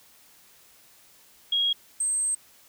sine tone pair in turn, 3288 / 8300 Hz, G#7 / C9, -18 / -15 cents, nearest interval octave + major third, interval 1603 cents, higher second, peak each -21 / -23 dBFS, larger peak first, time 1.52-1.73 / 2-2.35 s, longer second, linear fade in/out 5 ms, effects white hiss -56 dBFS RMS until 2.68 s

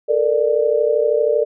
sine tone cluster, 441 / 473.7 / 593 Hz, A4 / A#4 / D5, +4 / +28 / +17 cents, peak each -18 dBFS, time 0.08-1.45 s, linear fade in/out 20 ms, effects none

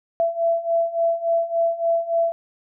sine beating tone pair, 668 / 671.5 Hz, E5 / E5, +23 / +32 cents, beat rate 3.5 Hz, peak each -23 / -20 dBFS, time 0.2-2.32 s, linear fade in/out 0 ms, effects none

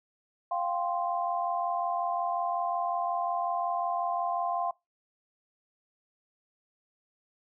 sine chord, F suspended second, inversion none, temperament equal, 698.5 / 784 / 1046.5 Hz, F5 / G5 / C6, 0 / 0 / 0 cents, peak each -30 / -34 / -33 dBFS, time 0.51-4.71 s, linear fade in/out 5 ms, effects noise-tail reverb RT60 0.2 s tail -22 dB re dry

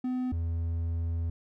triangle tone pair in turn, 253 / 83.39 Hz, B3 / E2, +42 / +21 cents, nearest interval octave + perfect fifth, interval 1921 cents, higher first, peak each -26 dBFS, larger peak neither, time 0.04-0.32 / 0.32-1.3 s, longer second, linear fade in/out 5 ms, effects none

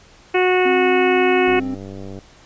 harmonic tone, 366.4 Hz, F#4, 17 cents flat, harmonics 1 / 2 / 3 / 4 / 5 / 6 / 7 / 8, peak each -15 / -21 / -27 / -27 / -27 / -25 / -24 / -33 dBFS, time 0.34-1.6 s, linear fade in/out 10 ms
triangle tone, 263.4 Hz, C4, 12 cents sharp, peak -20 dBFS, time 0.65-1.75 s, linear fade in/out 10 ms
click train, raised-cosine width 2 ms, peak -21 dBFS, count 70, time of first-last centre 1.48-2.188 s, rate 97.4 Hz
effects pink hiss -48 dBFS RMS until 2.45 s + resampled to 16000 Hz

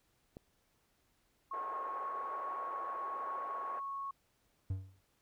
click, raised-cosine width 2 ms, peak -34 dBFS, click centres 0.369 s
sine tone with pitch glide, 1087 to 1102.2 Hz, C#6 to C#6, -34 to -10 cents, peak -38 dBFS, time 1.51-4.11 s, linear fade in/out 5 ms, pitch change +24 cents, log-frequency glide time 1.78-2.18 s
white band-pass noise, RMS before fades -47 dBFS, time 1.53-3.8 s, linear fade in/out 10 ms, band 420 to 1200 Hz, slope 24 dB/octave
triangle tone with exponential decay, 95 Hz, F#2, 46 cents sharp, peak -29 dBFS, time 4.7-5.01 s, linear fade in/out 5 ms, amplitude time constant 66 ms
effects pink hiss -75 dBFS RMS until 5.21 s

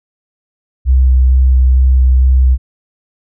sine tone with vibrato, 64.3 Hz, C2, 30 cents flat, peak -5 dBFS, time 0.85-2.58 s, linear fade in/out 50 ms, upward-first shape square, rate 2.2 Hz, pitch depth 10 cents each way, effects none

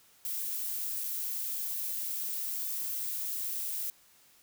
violet noise with dropouts, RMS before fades -35 dBFS, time 0.25-3.9 s, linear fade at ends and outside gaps 0 ms, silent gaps 1.037-1.041 s, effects white hiss -62 dBFS RMS until 4.42 s

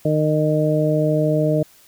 harmonic tone, 153.4 Hz, D#3, 24 cents flat, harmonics 1 / 2 / 3 / 4, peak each -19 / -22 / -23 / -20 dBFS, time 0.05-1.63 s, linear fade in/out 5 ms, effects white hiss -51 dBFS RMS until 1.87 s

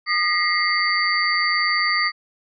sine tone cluster, 1217 / 1925 / 2106 / 4594 Hz, D#6 / B6 / C7 / D8, -39 / -45 / +11 / -39 cents, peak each -23 dBFS, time 0.06-2.12 s, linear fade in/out 50 ms, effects none

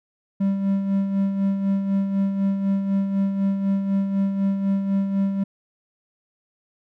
triangle tone with tremolo, 196.1 Hz, G3, 1 cent sharp, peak -15 dBFS, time 0.4-5.44 s, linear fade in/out 10 ms, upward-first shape sine, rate 4 Hz, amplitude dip 50%, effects none

